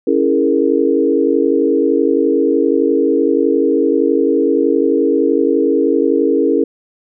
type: chord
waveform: sine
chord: A# half-diminished seventh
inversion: first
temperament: equal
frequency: 277.2 / 329.6 / 415.3 / 466.2 Hz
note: C#4 / E4 / G#4 / A#4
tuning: 0 / 0 / 0 / 0 cents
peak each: -16 dBFS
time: 0.07-6.64 s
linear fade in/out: 5 ms
effects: none